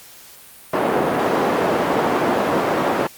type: band-pass noise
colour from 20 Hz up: white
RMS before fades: -19 dBFS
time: 0.73-3.07 s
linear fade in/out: 5 ms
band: 220 to 770 Hz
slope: 12 dB/octave
effects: white hiss -43 dBFS RMS until 3.17 s + Opus 48 kbps